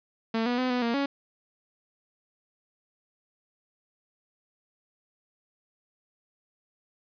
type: tone with pitch steps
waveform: sawtooth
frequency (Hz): 225.3 / 244.1 / 254.5 / 247.8 / 233.4 / 279.4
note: A3 / B3 / C4 / B3 / A#3 / C#4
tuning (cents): +41 / -20 / -48 / +6 / +2 / +14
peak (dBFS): -21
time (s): 0.34-1.06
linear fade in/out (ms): 5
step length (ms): 120
effects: resampled to 11025 Hz + 9-bit